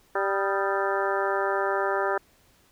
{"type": "harmonic tone with a mistuned harmonic", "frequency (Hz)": 196, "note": "G3", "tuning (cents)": 0, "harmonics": [2, 3, 4, 5, 6, 7, 8, 9], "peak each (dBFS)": [-28, -30, -31, -32, -33, -33, -34, -35], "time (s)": [0.15, 2.18], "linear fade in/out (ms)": 5, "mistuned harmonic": 6, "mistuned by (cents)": 89, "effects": ["pink hiss -61 dBFS RMS until 2.71 s"]}